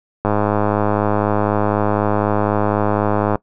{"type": "click train", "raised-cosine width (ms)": 1, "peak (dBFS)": -3, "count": 324, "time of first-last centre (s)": [0.25, 3.356], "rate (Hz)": 104, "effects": ["noise-tail reverb RT60 0.1 s tail -21 dB re dry"]}